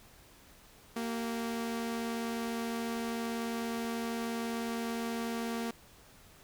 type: tone pair together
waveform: sawtooth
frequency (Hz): 231.2 / 383.3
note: A#3 / G4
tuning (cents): -14 / -39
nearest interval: major sixth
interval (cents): 875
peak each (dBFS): -30 / -39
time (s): 0.96-5.71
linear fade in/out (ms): 5
effects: pink hiss -58 dBFS RMS until 6.43 s